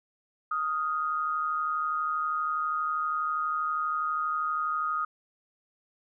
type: tone pair together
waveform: sine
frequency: 1244.5 / 1396.9 Hz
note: D#6 / F6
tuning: 0 / 0 cents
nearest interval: major second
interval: 200 cents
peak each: -27 / -35 dBFS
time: 0.51-5.05 s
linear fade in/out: 5 ms
effects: none